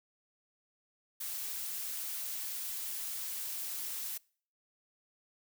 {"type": "noise", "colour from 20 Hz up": "blue", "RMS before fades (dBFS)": -39, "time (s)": [1.2, 4.18], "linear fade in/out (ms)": 10, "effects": ["noise-tail reverb RT60 0.5 s tail -25 dB re dry"]}